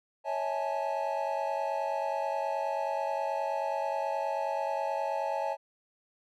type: chord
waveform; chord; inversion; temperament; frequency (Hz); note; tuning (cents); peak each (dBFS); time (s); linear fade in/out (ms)
triangle; A major seventh; first; equal with one note detuned; 554.4 / 647.6 / 830.6 / 880; C#5 / E5 / G#5 / A5; 0 / -31 / 0 / 0; -33; 0.24-5.57; 50
effects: none